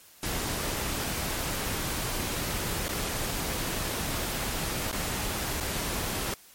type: noise with dropouts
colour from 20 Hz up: pink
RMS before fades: -31 dBFS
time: 0.23-6.34 s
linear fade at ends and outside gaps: 2 ms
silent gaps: 2.883-2.89 / 4.915-4.927 / 5.602-5.606 s
effects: white hiss -54 dBFS RMS until 6.54 s + MP3 64 kbps